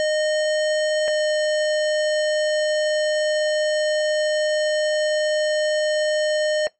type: tone pair in turn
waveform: square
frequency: 614 / 610.8 Hz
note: D#5 / D#5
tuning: -23 / -32 cents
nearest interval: unison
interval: 9 cents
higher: first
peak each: -19 dBFS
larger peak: neither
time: 0-1.08 / 1.08-6.67 s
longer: second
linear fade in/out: 0 ms
effects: noise-tail reverb RT60 0.2 s tail -25 dB re dry + MP3 32 kbps